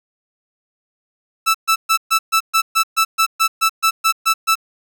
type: tone bursts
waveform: sawtooth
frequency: 1318.5 Hz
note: E6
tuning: in tune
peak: -8 dBFS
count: 15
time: 1.46-4.555 s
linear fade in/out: 20 ms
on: 85 ms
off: 130 ms
effects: none